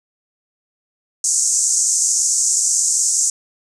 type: band-pass noise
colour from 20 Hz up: pink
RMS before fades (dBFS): -17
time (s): 1.24-3.3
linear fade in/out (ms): 2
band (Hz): 6300 to 8200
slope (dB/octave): 48
effects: none